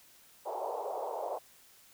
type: band-pass noise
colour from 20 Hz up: white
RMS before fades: -37 dBFS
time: 0.45-1.39 s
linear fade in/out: 20 ms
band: 430 to 920 Hz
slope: 48 dB/octave
effects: white hiss -60 dBFS RMS until 1.93 s